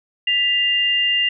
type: tone pair together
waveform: sine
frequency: 1975.5 / 2802 Hz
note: B6 / F7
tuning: 0 / +5 cents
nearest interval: tritone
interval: 605 cents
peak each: -22 / -16 dBFS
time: 0.27-1.29 s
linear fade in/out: 5 ms
effects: none